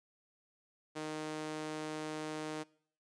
sawtooth tone with high-pass filter, 154.6 Hz, D#3, 11 cents flat, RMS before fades -41 dBFS, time 0.95-2.64 s, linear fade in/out 20 ms, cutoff 340 Hz, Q 1.2, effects noise-tail reverb RT60 0.6 s tail -23 dB re dry + resampled to 22050 Hz

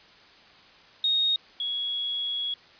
sine tone pair in turn, 3729 / 3341 Hz, A#7 / G#7, 0 / +10 cents, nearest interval major second, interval 190 cents, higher first, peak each -21 / -27 dBFS, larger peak first, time 1.04-1.36 / 1.6-2.54 s, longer second, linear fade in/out 2 ms, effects white hiss -53 dBFS RMS until 2.79 s + resampled to 11025 Hz

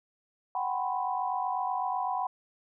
sine tone cluster, 744 / 792 / 993 / 1066 Hz, F#5 / G5 / B5 / C6, +9 / +18 / +9 / +32 cents, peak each -32 / -35 / -32 / -40 dBFS, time 0.55-2.27 s, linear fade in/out 2 ms, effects none

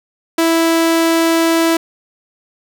sawtooth tone, 329.6 Hz, E4, in tune, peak -7 dBFS, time 0.38-1.77 s, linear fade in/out 5 ms, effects none

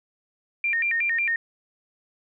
sine tone with vibrato, 2093 Hz, C7, in tune, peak -21 dBFS, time 0.64-1.36 s, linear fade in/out 2 ms, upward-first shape square, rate 5.5 Hz, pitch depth 220 cents each way, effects none

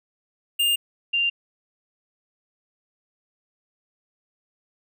square / sine tone pair in turn, 2810 / 2787 Hz, F7 / F7, +10 / -4 cents, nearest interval unison, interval 14 cents, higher first, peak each -19 / -19 dBFS, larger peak neither, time 0.59-0.76 / 1.13-1.3 s, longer neither, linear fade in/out 10 ms, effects none

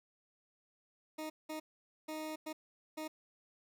20% pulse tone bursts at uneven times, 311.1 Hz, D#4, in tune, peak -35 dBFS, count 5, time 1.18-1.3 / 1.49-1.6 / 2.08-2.36 / 2.46-2.53 / 2.97-3.08 s, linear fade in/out 10 ms, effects none

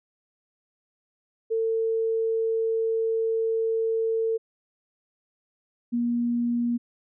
sine tone pair in turn, 450 / 238.4 Hz, A4 / A#3, +39 / +39 cents, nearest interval major seventh, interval 1100 cents, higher first, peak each -22 dBFS, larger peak neither, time 1.5-4.38 / 5.92-6.78 s, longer first, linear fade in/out 20 ms, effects none

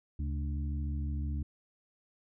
harmonic tone with a mistuned harmonic, 73.6 Hz, D2, 4 cents sharp, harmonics 1 / 2 / 3 / 4, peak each -32 / -41 / -44 / -46 dBFS, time 0.19-1.43 s, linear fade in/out 5 ms, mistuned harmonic 2, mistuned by -93 cents, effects none

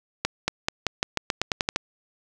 accelerating click train, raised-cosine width 0.2 ms, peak -5 dBFS, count 12, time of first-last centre 0.25-1.761 s, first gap 230 ms, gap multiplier 0.89, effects none

